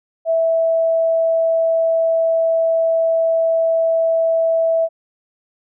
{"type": "tone", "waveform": "sine", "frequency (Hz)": 656, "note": "E5", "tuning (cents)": -9, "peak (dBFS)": -13, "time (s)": [0.25, 4.89], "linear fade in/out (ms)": 50, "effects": []}